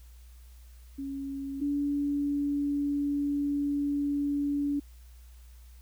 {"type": "tone pair in turn", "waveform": "sine", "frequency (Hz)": [275, 286.4], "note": ["C#4", "D4"], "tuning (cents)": [-14, -43], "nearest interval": "minor second", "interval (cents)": 71, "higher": "second", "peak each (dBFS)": [-33, -26], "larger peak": "second", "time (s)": [[0.98, 1.61], [1.61, 4.8]], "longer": "second", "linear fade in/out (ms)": 10, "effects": ["added 60 Hz sine -48 dBFS peak until 5.81 s", "white hiss -63 dBFS RMS until 5.81 s"]}